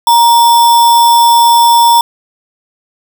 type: tone with sample-and-hold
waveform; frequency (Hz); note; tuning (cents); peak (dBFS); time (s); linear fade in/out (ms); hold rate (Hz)
sine; 939; A#5; +12; -3; 0.07-2.01; 2; 4410
effects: none